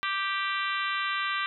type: harmonic tone with a mistuned harmonic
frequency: 392 Hz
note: G4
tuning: in tune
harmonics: 3 / 4 / 5 / 6 / 7 / 8 / 9 / 10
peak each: -31 / -33 / -35 / -37 / -38 / -39 / -40 / -41 dBFS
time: 0.03-1.46 s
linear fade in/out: 0 ms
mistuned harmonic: 8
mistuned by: -16 cents
effects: none